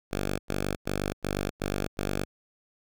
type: tone bursts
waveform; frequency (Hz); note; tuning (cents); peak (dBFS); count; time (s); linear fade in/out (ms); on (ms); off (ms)
5% pulse; 49; G1; 0; -17; 6; 0.11-2.25; 20; 280; 92
effects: none